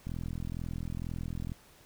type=click train; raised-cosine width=5 ms; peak=-25 dBFS; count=62; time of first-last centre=0.07-1.519 s; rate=42.1 Hz; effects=pink hiss -59 dBFS RMS until 1.85 s